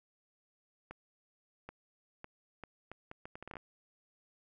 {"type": "accelerating click train", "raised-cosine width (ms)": 0.5, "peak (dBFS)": -30, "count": 14, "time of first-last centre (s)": [0.91, 3.568], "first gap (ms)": 780, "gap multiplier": 0.71, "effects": []}